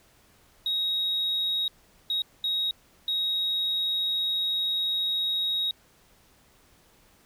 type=tone bursts at uneven times; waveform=sine; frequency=3783 Hz; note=A#7; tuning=25 cents sharp; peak=-23 dBFS; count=4; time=0.66-1.68 / 2.1-2.22 / 2.44-2.71 / 3.08-5.71 s; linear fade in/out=2 ms; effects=tanh soft clip ceiling -21 dBFS + pink hiss -60 dBFS RMS until 7.25 s

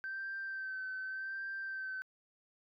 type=tone with vibrato; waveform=sine; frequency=1551 Hz; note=G6; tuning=19 cents flat; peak=-37 dBFS; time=0.04-2.02 s; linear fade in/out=0 ms; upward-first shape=sine; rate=0.86 Hz; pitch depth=28 cents each way; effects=tanh soft clip ceiling -34 dBFS

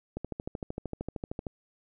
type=click train; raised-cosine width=2 ms; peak=-21 dBFS; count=18; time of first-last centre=0.17-1.468 s; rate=13.1 Hz; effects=none

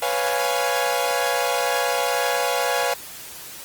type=chord; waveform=sawtooth; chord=C# dominant seventh; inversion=third; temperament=equal; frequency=493.9 / 554.4 / 698.5 / 830.6 Hz; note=B4 / C#5 / E#5 / G#5; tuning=0 / 0 / 0 / 0 cents; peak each=-22 dBFS; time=0.02-2.94 s; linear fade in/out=5 ms; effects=white hiss -38 dBFS RMS until 3.64 s + Opus 24 kbps

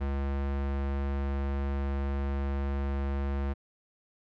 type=tone; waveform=square; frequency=69.3 Hz; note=C#2; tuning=in tune; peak=-29 dBFS; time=0-3.54 s; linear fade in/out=20 ms; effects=low-pass 2000 Hz 12 dB/octave

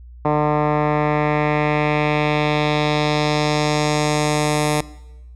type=tone with low-pass filter sweep; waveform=10% pulse; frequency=150 Hz; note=D3; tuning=37 cents sharp; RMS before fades=-18 dBFS; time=0.25-4.81 s; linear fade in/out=2 ms; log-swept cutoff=1100 to 10000 Hz; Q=1.6; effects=noise-tail reverb RT60 0.9 s tail -19 dB re dry + added 60 Hz sine -37 dBFS peak until 5.35 s

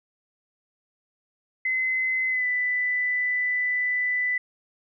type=tone with pitch glide; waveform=sine; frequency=2044 to 1990.4 Hz; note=C7 to B6; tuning=-41 to +13 cents; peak=-22 dBFS; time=1.65-4.38 s; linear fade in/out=5 ms; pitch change=-46 cents; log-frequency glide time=2.29-2.46 s; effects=none

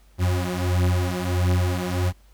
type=beating tone pair; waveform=40% pulse; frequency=89.3 / 90.8 Hz; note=F2 / F#2; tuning=+39 / -32 cents; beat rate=1.5 Hz; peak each=-22 dBFS; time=0.18-2.13 s; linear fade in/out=50 ms; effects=added 50 Hz sine -51 dBFS peak until 2.33 s + pink hiss -61 dBFS RMS until 2.33 s

